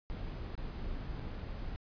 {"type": "noise with dropouts", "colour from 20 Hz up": "brown", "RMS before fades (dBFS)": -40, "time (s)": [0.1, 1.76], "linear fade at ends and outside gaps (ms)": 0, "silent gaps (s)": [[0.553, 0.578], [1.196, 1.201]], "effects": ["resampled to 11025 Hz"]}